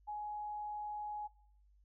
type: tone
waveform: sine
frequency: 838 Hz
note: G#5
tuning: 15 cents sharp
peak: -39 dBFS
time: 0.07-1.28 s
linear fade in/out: 20 ms
effects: noise-tail reverb RT60 0.6 s tail -20 dB re dry + added 50 Hz sine -64 dBFS peak until 1.84 s